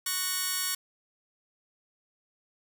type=chord; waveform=5% pulse; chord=F# major; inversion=second; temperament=just; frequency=1110 / 1480 / 1850 Hz; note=C#6 / F#6 / A#6; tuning=+2 / 0 / -14 cents; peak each=-22 / -23 / -24 dBFS; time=0.06-0.75 s; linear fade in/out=5 ms; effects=none